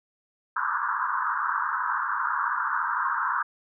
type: band-pass noise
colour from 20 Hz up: pink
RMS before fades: -27 dBFS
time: 0.56-3.43 s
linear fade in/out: 10 ms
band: 940 to 1600 Hz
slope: 96 dB/octave
effects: none